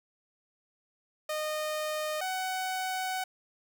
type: tone pair in turn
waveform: sawtooth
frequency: 614 / 748.8 Hz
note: D#5 / F#5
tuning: -23 / +20 cents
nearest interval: minor third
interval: 343 cents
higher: second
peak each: -27 dBFS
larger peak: neither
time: 1.29-2.21 / 2.21-3.24 s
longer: second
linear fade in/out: 5 ms
effects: none